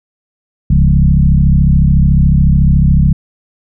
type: tone with frequency modulation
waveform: sine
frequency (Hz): 103.83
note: G#2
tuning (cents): 0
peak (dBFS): -5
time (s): 0.7-3.13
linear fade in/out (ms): 5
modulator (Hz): 33.9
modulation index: 2.3
effects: none